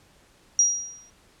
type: tone with exponential decay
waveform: sine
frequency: 5730 Hz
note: F8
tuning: 44 cents sharp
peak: -13 dBFS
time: 0.59-1.1 s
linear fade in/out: 1 ms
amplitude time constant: 110 ms
effects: pink hiss -58 dBFS RMS until 1.4 s + low-pass 10000 Hz 12 dB/octave